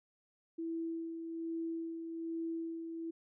sine tone with tremolo, 329.6 Hz, E4, in tune, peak -35 dBFS, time 0.58-3.11 s, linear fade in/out 10 ms, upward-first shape sine, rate 1.2 Hz, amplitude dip 45%, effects none

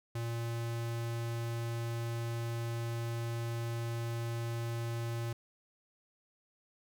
square tone, 116.54 Hz, A#2, in tune, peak -35 dBFS, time 0.15-5.33 s, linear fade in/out 5 ms, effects none

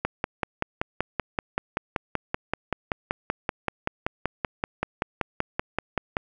click train, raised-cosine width 0.5 ms, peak -9 dBFS, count 33, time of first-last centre 0.05-6.169 s, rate 5.23 Hz, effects none

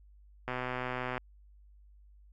click train, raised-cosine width 0.5 ms, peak -20 dBFS, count 89, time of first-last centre 0.48-1.178 s, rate 126 Hz, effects added 50 Hz sine -55 dBFS peak until 2.32 s

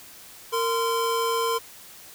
square tone pair together, 460 / 1030.9 Hz, A#4 / C6, -23 / -26 cents, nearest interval octave + major second, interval 1397 cents, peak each -26 dBFS, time 0.52-1.59 s, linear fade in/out 20 ms, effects white hiss -46 dBFS RMS until 2.14 s

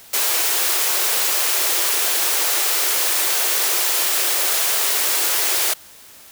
white high-pass noise, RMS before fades -19 dBFS, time 0.13-5.74 s, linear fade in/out 10 ms, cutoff 330 Hz, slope 96 dB/octave, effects white hiss -44 dBFS RMS until 6.31 s

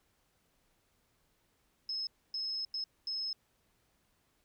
sine tone bursts at uneven times, 5180 Hz, E8, 31 cents flat, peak -34 dBFS, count 4, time 1.89-2.07 / 2.34-2.65 / 2.74-2.84 / 3.07-3.33 s, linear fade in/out 2 ms, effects pink hiss -74 dBFS RMS until 4.44 s

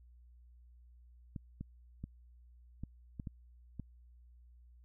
clicks, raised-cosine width 5 ms, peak -29 dBFS, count 7, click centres 1.362 / 1.61 / 2.04 / 2.836 / 3.198 / 3.272 / 3.797 s, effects added 60 Hz sine -57 dBFS peak until 4.84 s

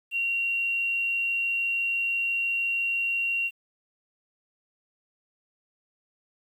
sine tone, 2753 Hz, F7, 25 cents flat, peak -24 dBFS, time 0.11-3.51 s, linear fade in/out 50 ms, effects 9-bit

